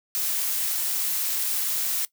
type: noise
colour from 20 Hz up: blue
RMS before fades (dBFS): -26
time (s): 0.15-2.05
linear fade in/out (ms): 0
effects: noise-tail reverb RT60 0.1 s tail -19 dB re dry